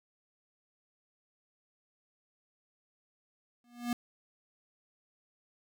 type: tone with exponential growth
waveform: square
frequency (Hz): 240.5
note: B3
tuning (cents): -46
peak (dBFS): -28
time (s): 3.64-3.93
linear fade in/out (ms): 2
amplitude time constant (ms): 61
effects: none